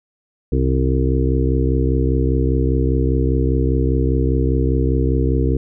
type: harmonic tone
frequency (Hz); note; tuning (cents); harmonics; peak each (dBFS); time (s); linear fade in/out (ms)
65; C2; -11; 1 / 2 / 4 / 5 / 6 / 7; -17 / -20 / -23 / -24 / -25 / -25; 0.52-5.57; 5
effects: none